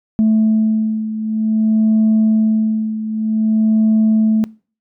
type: beating tone pair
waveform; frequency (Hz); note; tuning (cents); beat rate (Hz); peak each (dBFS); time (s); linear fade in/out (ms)
sine; 218.5 / 219.03; A3 / A3; -12 / -8; 0.53; -12 / -17; 0.19-4.44; 0
effects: noise-tail reverb RT60 0.4 s tail -24 dB re dry + tanh soft clip ceiling -7 dBFS